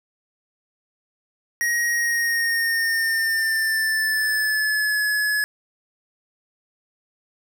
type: tone with pitch glide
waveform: square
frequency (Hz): 1888 to 1701.6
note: A#6 to G#6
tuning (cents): +22 to +42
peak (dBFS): -20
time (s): 1.61-5.44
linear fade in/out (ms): 0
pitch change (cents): -180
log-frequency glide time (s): 1.88-5.02
effects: 8-bit